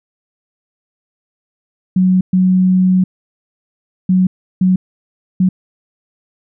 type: tone bursts at uneven times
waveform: sine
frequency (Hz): 185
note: F#3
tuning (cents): 0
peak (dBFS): -8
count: 5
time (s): 1.96-2.21 / 2.33-3.04 / 4.09-4.27 / 4.61-4.76 / 5.4-5.49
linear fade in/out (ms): 5
effects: none